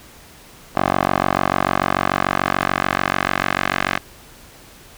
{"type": "tone with band-pass filter sweep", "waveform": "10% pulse", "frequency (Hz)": 46.83, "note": "F#1", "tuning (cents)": 22, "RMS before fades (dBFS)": -20, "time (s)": [0.75, 3.99], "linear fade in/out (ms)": 20, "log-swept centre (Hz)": [900, 1800], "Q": 1.3, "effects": ["pink hiss -44 dBFS RMS until 4.97 s"]}